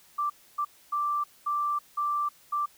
sine tone bursts at uneven times, 1174.7 Hz, D6, in tune, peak -25 dBFS, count 6, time 0.18-0.3 / 0.58-0.65 / 0.92-1.24 / 1.46-1.79 / 1.97-2.29 / 2.52-2.66 s, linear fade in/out 10 ms, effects white hiss -58 dBFS RMS until 2.77 s

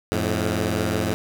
10% pulse tone pair together, 87.31 / 107.65 Hz, F2 / A2, 0 / -37 cents, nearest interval major third, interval 363 cents, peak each -16 dBFS, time 0.12-1.14 s, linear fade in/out 0 ms, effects none

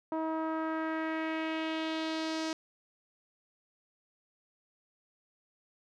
sawtooth tone with low-pass filter sweep, 319.1 Hz, D#4, 44 cents sharp, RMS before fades -34 dBFS, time 0.12-2.53 s, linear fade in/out 2 ms, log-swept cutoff 930 to 5700 Hz, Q 2, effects none

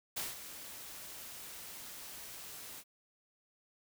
white noise with ADSR envelope, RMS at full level -37 dBFS, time 0.16-2.84 s, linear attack 12 ms, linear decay 180 ms, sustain -11 dB, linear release 55 ms, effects none

